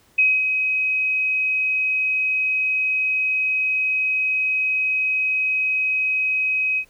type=tone with ADSR envelope; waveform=sine; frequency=2533 Hz; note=D#7; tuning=30 cents sharp; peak=-12 dBFS; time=0.18-6.85 s; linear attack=9 ms; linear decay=230 ms; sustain=-6 dB; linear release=72 ms; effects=pink hiss -57 dBFS RMS until 6.89 s